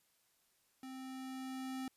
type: tone with level ramp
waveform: square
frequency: 261.6 Hz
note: C4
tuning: in tune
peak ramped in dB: -47 to -40 dBFS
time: 0.83-1.88 s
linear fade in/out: 2 ms
effects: white hiss -75 dBFS RMS until 1.96 s + resampled to 32000 Hz